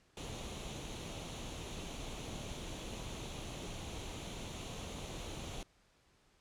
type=noise with comb filter; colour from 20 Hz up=pink; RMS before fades=-44 dBFS; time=0.17-5.63 s; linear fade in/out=2 ms; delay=0.3 ms; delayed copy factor=+0.55; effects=pink hiss -70 dBFS RMS until 6.4 s + low-pass 8000 Hz 12 dB/octave